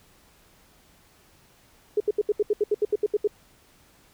sine tone bursts, 418 Hz, G#4, 11 cents sharp, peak -18 dBFS, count 13, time 1.97-3.275 s, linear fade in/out 5 ms, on 33 ms, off 73 ms, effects pink hiss -58 dBFS RMS until 4.13 s

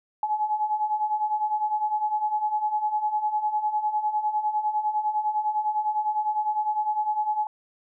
sine beating tone pair, 843 / 852.9 Hz, G#5 / G#5, +26 / +46 cents, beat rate 9.9 Hz, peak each -29 / -24 dBFS, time 0.23-7.47 s, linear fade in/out 2 ms, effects none

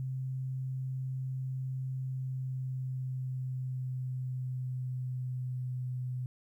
sine tone with pitch glide, 130.81 to 126.43 Hz, C3 to B2, 0 to +41 cents, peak -33 dBFS, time 0-6.26 s, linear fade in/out 0 ms, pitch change -59 cents, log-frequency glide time 1.94-5.87 s, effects 12-bit

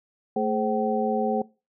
sine tone cluster, 221.8 / 422.9 / 527 / 765 Hz, A3 / G#4 / C5 / G5, +14 / +31 / +12 / -42 cents, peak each -27 / -27 / -29 / -27 dBFS, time 0.36-1.42 s, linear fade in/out 5 ms, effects noise-tail reverb RT60 0.3 s tail -22 dB re dry

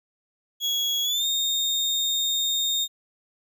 35% pulse tone with pitch glide, 3336 to 3680 Hz, G#7 to A#7, +7 to -23 cents, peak -21 dBFS, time 0.6-2.88 s, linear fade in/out 50 ms, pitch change +170 cents, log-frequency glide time 1.03-1.26 s, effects none

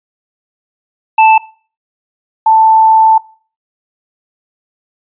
square / sine tone pair in turn, 880 / 883.5 Hz, A5 / A5, 0 / +7 cents, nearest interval unison, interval 7 cents, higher second, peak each -4 dBFS, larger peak neither, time 1.18-1.38 / 2.46-3.18 s, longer second, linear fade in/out 5 ms, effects noise-tail reverb RT60 0.4 s tail -20 dB re dry + resampled to 8000 Hz

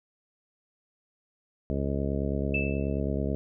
harmonic tone, 69.3 Hz, C#2, in tune, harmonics 1 / 2 / 3 / 4 / 5 / 6 / 7 / 8 / 9, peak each -31 / -33 / -33 / -35 / -40 / -36 / -39 / -42 / -38 dBFS, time 1.7-3.35 s, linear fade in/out 0 ms
sine tone with exponential decay, 2637 Hz, E7, in tune, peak -25 dBFS, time 2.54-3 s, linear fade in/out 5 ms, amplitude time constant 100 ms
effects none

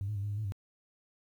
sine tone with pitch steps, 98.8 / 106.1 / 99.1 / 103.3 / 102.2 / 108.5 / 98.1 Hz, G2 / G#2 / G2 / G#2 / G#2 / A2 / G2, +14 / +38 / +19 / -9 / -27 / -24 / +2 cents, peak -31 dBFS, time 0.01-0.521 s, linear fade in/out 0 ms, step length 73 ms, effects tanh soft clip ceiling -28 dBFS + 11-bit

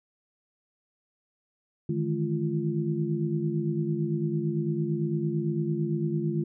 sine tone cluster, 151.6 / 160.5 / 212 / 345.1 Hz, D#3 / E3 / G#3 / F4, -45 / -46 / +36 / -21 cents, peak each -29 / -32 / -32 / -31 dBFS, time 1.89-6.44 s, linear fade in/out 5 ms, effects none

